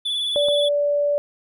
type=tone with vibrato; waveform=triangle; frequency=3438 Hz; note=A7; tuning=41 cents flat; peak=-20 dBFS; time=0.05-0.69 s; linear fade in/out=10 ms; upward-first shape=triangle; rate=19 Hz; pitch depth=45 cents each way
type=tone; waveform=sine; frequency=580 Hz; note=D5; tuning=22 cents flat; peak=-17 dBFS; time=0.36-1.18 s; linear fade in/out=0 ms
type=click; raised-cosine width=1 ms; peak=-21 dBFS; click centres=0.485 s
effects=none